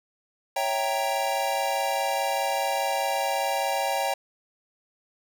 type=chord; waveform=square; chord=C# diminished seventh; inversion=none; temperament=equal; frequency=554.4 / 659.3 / 784 / 932.3 Hz; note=C#5 / E5 / G5 / Bb5; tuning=0 / 0 / 0 / 0 cents; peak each=-31 / -33 / -28 / -32 dBFS; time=0.56-4.14 s; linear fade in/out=5 ms; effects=none